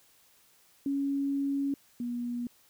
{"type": "tone pair in turn", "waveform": "sine", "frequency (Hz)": [278.4, 241], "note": ["C#4", "B3"], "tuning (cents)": [8, -42], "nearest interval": "major second", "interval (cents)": 250, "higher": "first", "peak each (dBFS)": [-27, -31], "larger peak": "first", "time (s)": [[0.86, 1.74], [2, 2.47]], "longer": "first", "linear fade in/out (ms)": 2, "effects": ["white hiss -63 dBFS RMS until 2.69 s"]}